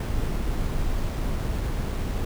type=noise with sample-and-hold; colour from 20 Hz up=brown; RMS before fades=-26 dBFS; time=0-2.25 s; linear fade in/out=5 ms; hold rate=11025 Hz; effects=none